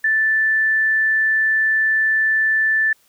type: tone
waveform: sine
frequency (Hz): 1760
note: A6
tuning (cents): 0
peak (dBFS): -14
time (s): 0.04-2.93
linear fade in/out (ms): 5
effects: white hiss -58 dBFS RMS until 3.08 s